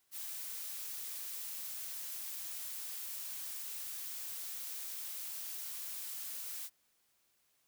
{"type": "noise", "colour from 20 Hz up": "blue", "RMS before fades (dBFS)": -43, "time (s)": [0.11, 6.7], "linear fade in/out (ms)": 50, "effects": ["white hiss -75 dBFS RMS until 7.67 s"]}